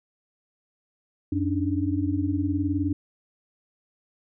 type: tone cluster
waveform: sine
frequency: 91.5 / 281 / 300.4 Hz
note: F#2 / C#4 / D4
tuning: -19 / +24 / +39 cents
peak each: -27 dBFS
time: 1.32-2.93 s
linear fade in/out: 5 ms
effects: none